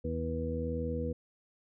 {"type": "harmonic tone", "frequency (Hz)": 81.1, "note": "E2", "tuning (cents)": -28, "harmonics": [1, 2, 3, 4, 6], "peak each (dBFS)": [-36, -40, -38, -44, -36], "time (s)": [0.04, 1.13], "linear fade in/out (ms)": 10, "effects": []}